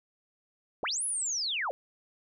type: linear two-way sweep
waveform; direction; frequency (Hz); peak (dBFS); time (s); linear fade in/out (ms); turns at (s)
sine; up then down; 246.9 to 10680 to 461.9; -29; 0.83-1.71; 0; 1.04
effects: none